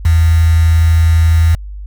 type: tone with quantisation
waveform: sine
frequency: 81.9 Hz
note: E2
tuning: 11 cents flat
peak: -6 dBFS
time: 0.05-1.55 s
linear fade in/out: 5 ms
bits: 4
effects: added 50 Hz sine -24 dBFS peak until 1.86 s